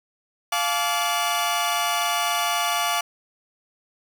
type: tone cluster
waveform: sawtooth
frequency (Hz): 699 / 861 / 1157 / 2929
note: F5 / A5 / D6 / F#7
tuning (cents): +1 / -38 / -26 / -18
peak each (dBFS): -22 / -25 / -22 / -26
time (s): 0.52-3.01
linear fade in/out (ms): 5
effects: 8-bit